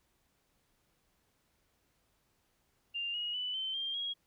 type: tone with pitch steps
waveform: sine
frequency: 2794 / 2888 / 2984 / 3084 / 3187 / 3294 Hz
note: F7 / F#7 / F#7 / G7 / G7 / G#7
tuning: 0 / -43 / +14 / -29 / +28 / -15 cents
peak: -34 dBFS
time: 2.94-4.14 s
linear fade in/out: 20 ms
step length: 200 ms
effects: pink hiss -75 dBFS RMS until 4.26 s